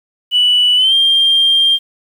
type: tone with pitch glide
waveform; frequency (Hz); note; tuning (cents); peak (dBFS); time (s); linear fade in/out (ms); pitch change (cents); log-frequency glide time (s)
sine; 2960 to 3191; F#7 to G7; 0 to +30; -7; 0.31-1.79; 50; +130; 0.76-0.94
effects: tanh soft clip ceiling -4 dBFS + 7-bit